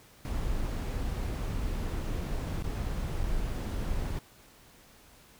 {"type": "noise with dropouts", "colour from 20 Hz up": "brown", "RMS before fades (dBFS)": -32, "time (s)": [0.25, 4.19], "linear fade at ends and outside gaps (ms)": 0, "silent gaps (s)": [[2.624, 2.642], [3.232, 3.241]], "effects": ["pink hiss -57 dBFS RMS until 5.39 s"]}